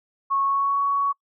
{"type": "tone with pitch glide", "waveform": "sine", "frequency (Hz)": [1100, 1119.9], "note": ["C#6", "C#6"], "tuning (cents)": [-14, 17], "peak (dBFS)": -19, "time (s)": [0.3, 1.13], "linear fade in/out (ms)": 20, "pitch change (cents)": 31, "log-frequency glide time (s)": [0.42, 0.79], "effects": ["noise-tail reverb RT60 0.1 s tail -26 dB re dry"]}